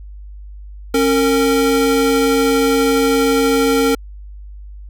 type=tone pair together; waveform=square; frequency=272.7 / 458.6 Hz; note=C#4 / A#4; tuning=-28 / -28 cents; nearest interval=major sixth; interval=900 cents; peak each=-16 / -15 dBFS; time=0.94-3.95 s; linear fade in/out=5 ms; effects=added 50 Hz sine -31 dBFS peak until 4.89 s